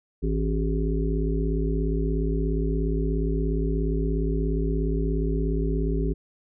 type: harmonic tone with a mistuned harmonic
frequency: 53.8 Hz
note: A1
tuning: 38 cents flat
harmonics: 1 / 3 / 5 / 7 / 8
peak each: -24 / -29 / -31 / -32 / -33 dBFS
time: 0.22-6.14 s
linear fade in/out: 20 ms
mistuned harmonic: 8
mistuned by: -69 cents
effects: none